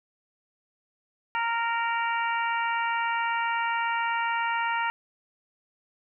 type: harmonic tone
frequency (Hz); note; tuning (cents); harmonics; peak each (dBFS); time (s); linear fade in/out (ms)
463.7; A#4; -9; 2 / 3 / 4 / 5 / 6; -27 / -31 / -33 / -35 / -37; 1.35-4.9; 0
effects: none